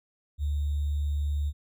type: tone with sample-and-hold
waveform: sine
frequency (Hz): 73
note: D2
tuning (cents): -10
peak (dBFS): -25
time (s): 0.38-1.53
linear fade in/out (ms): 50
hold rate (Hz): 3675
effects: none